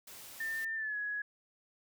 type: noise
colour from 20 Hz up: white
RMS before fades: -50 dBFS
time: 0.07-0.65 s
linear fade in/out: 5 ms
type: tone with pitch glide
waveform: sine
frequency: 1797 to 1676.7 Hz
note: A6 to G#6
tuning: +36 to +16 cents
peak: -34 dBFS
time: 0.4-1.22 s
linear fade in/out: 5 ms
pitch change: -120 cents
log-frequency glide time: 0.75-0.97 s
effects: none